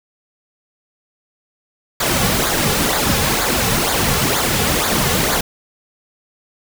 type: noise with flanger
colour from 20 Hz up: pink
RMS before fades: -17 dBFS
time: 2-5.41 s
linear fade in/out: 5 ms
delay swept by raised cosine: 0.35 to 3.25 ms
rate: 2.1 Hz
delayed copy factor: -0.65
effects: none